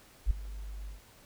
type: tone with ADSR envelope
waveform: sine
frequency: 50.1 Hz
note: G1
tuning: 38 cents sharp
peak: -19 dBFS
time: 0.26-1.02 s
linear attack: 45 ms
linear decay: 8 ms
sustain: -19 dB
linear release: 140 ms
effects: pink hiss -58 dBFS RMS until 1.25 s